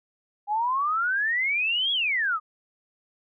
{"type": "exponential two-way sweep", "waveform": "sine", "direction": "up then down", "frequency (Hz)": [806, 3377, 1199], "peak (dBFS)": -22, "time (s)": [0.47, 2.4], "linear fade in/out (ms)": 50, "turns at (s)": 1.92, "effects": []}